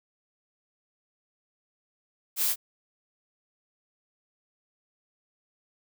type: noise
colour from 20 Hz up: blue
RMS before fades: -26 dBFS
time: 2.36-2.56 s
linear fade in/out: 50 ms
effects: none